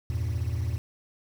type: chord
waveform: triangle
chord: E diminished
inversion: none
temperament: equal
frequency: 82.41 / 98 / 116.54 Hz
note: E2 / G2 / Bb2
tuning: 0 / 0 / 0 cents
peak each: -27 / -30 / -28 dBFS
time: 0.1-0.78 s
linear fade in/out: 0 ms
effects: tanh soft clip ceiling -19 dBFS + 8-bit